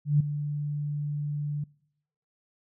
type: tone with ADSR envelope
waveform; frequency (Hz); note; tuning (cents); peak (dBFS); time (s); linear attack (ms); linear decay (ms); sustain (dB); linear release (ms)
sine; 146.83; D3; 0; -16; 0.05-1.64; 150; 8; -12; 5
effects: noise-tail reverb RT60 0.8 s tail -26 dB re dry